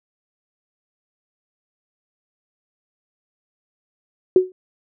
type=tone with exponential decay; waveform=sine; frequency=370 Hz; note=F#4; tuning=in tune; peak=-5 dBFS; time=4.36-4.52 s; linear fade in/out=2 ms; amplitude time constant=34 ms; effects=none